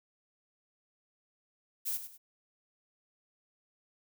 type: noise with echo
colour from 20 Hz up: violet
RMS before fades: -34 dBFS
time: 1.85-1.98 s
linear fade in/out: 20 ms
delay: 100 ms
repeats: 2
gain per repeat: -10 dB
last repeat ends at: 2.18 s
effects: none